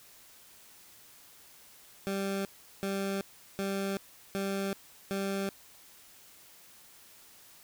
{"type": "tone bursts", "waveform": "20% pulse", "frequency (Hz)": 196, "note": "G3", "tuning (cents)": 0, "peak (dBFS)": -26, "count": 5, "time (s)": [2.07, 5.49], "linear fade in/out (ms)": 0, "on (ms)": 380, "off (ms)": 380, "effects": ["white hiss -56 dBFS RMS until 7.63 s"]}